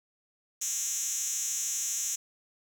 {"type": "tone with high-pass filter", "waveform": "5% pulse", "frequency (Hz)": 233.1, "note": "A#3", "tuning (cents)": 0, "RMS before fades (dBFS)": -32, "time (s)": [0.61, 2.16], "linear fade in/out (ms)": 10, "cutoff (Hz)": 6400, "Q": 3.7, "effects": []}